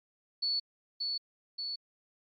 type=tone with echo; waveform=sine; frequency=4435 Hz; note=C#8; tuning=in tune; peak=-28 dBFS; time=0.42-0.6 s; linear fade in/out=10 ms; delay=580 ms; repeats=2; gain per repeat=-3 dB; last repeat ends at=1.76 s; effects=MP3 32 kbps